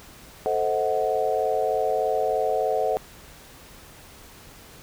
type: chord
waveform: sine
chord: A diminished seventh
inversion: none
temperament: equal with one note detuned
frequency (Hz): 440 / 523.3 / 636.8 / 740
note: A4 / C5 / Eb5 / Gb5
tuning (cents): 0 / 0 / +40 / 0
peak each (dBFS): -26 / -27 / -27 / -26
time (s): 0.46-2.97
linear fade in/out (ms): 0
effects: pink hiss -47 dBFS RMS until 4.82 s